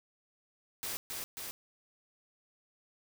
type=noise with echo; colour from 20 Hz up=white; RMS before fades=-38 dBFS; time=0.83-0.97 s; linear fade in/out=0 ms; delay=270 ms; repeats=2; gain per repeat=-2 dB; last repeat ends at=1.51 s; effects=none